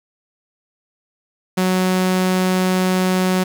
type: tone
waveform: sawtooth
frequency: 185 Hz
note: F#3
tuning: in tune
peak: -11 dBFS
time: 1.57-3.44 s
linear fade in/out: 10 ms
effects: 7-bit